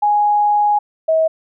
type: tone pair in turn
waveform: sine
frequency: 830.6 / 641.1 Hz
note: G#5 / E5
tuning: 0 / -48 cents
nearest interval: major third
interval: 448 cents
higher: first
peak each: -11 dBFS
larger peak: neither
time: 0.02-0.79 / 1.08-1.28 s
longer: first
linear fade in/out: 10 ms
effects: none